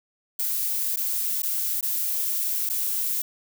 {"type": "noise with dropouts", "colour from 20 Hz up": "violet", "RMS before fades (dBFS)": -26, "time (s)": [0.39, 3.22], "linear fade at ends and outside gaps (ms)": 5, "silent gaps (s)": [[0.961, 0.97], [1.421, 1.431], [1.81, 1.827], [2.691, 2.698]], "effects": []}